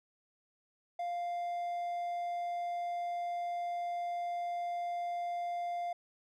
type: tone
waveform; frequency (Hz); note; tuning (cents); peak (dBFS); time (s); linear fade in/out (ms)
triangle; 698.5; F5; 0; -32; 0.99-5.93; 5
effects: none